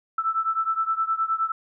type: beating tone pair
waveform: sine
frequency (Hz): 1318.5 / 1328.1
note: E6 / E6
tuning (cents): 0 / +13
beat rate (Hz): 9.6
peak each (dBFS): -24 / -26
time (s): 0.18-1.52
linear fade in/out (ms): 5
effects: none